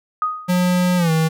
sine tone with exponential decay, 1246 Hz, D#6, 2 cents sharp, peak -14 dBFS, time 0.22-0.66 s, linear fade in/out 1 ms, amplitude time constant 95 ms
square tone with pitch glide, 179.9 to 160.27 Hz, F#3 to E3, -48 to -48 cents, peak -15 dBFS, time 0.48-1.29 s, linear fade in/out 20 ms, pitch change -200 cents, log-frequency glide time 0.97-1.11 s
effects none

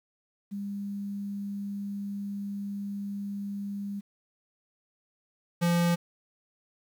sine / square tone pair in turn, 201 / 172.21 Hz, G3 / F3, +44 / -24 cents, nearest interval minor third, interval 268 cents, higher first, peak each -32 / -23 dBFS, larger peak second, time 0.51-4.01 / 5.61-5.96 s, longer first, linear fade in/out 20 ms, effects 10-bit

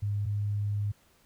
sine tone pair in turn, 102.4 / 102.87 Hz, G#2 / G#2, -24 / -16 cents, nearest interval unison, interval 8 cents, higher second, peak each -27 dBFS, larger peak neither, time 0.02-0.26 / 0.26-0.92 s, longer second, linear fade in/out 10 ms, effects pink hiss -64 dBFS RMS until 1.25 s

